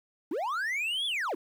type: linear two-way sweep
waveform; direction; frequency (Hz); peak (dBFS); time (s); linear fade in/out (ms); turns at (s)
triangle; up then down; 261.6 to 3490 to 261.6; -27; 0.31-1.35; 5; 1.06
effects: 10-bit